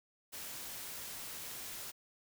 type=noise; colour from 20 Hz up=white; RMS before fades=-45 dBFS; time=0.32-1.92 s; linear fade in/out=20 ms; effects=none